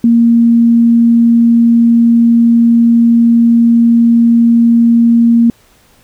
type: tone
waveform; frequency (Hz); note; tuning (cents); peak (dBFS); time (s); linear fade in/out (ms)
sine; 233.1; A#3; 0; -4; 0.04-5.5; 2
effects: pink hiss -48 dBFS RMS until 6.03 s